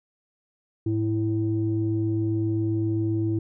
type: tone pair together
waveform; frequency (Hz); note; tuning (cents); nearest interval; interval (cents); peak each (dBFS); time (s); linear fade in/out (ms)
sine; 107.16 / 329; A2 / E4; -45 / -3; octave + perfect fifth; 1942; -24; 0.86-3.39; 5
effects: tanh soft clip ceiling -14 dBFS